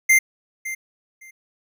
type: tone with echo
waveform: square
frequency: 2093 Hz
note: C7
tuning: in tune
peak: -12 dBFS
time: 0.09-0.19 s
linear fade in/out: 10 ms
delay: 560 ms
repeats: 2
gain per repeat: -15 dB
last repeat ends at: 1.31 s
effects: none